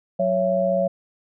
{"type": "tone cluster", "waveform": "sine", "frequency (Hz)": [184.6, 555, 670], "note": ["F#3", "C#5", "E5"], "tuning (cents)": [-4, 2, 28], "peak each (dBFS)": [-26, -20, -23], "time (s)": [0.19, 0.88], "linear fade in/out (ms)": 10, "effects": []}